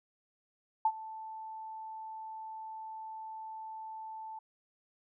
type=tone with ADSR envelope; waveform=sine; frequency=880 Hz; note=A5; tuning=in tune; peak=-22 dBFS; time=0.85-4.39 s; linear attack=4 ms; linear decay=59 ms; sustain=-19 dB; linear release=5 ms; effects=none